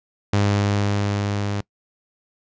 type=tone with level ramp; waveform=sawtooth; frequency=101.7 Hz; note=G#2; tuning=36 cents flat; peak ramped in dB=-12 to -19 dBFS; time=0.33-1.61 s; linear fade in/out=5 ms; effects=noise-tail reverb RT60 0.1 s tail -24 dB re dry + resampled to 16000 Hz